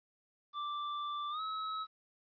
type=tone with pitch glide; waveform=square; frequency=1174.7 to 1288.4 Hz; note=D6 to E6; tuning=0 to -40 cents; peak=-37 dBFS; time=0.53-1.87 s; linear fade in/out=50 ms; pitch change=+160 cents; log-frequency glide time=1.3-1.41 s; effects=resampled to 11025 Hz + 12-bit